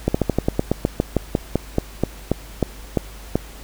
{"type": "slowing click train", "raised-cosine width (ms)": 2, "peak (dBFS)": -3, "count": 19, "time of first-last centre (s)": [0.08, 3.356], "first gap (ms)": 65, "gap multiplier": 1.11, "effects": ["added 50 Hz sine -37 dBFS peak until 3.63 s", "pink hiss -42 dBFS RMS until 3.63 s"]}